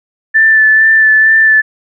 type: tone with vibrato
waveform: sine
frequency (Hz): 1760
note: A6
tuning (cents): 0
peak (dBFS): -4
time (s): 0.34-1.62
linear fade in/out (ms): 20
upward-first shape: sine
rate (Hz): 2.2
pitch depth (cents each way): 17
effects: none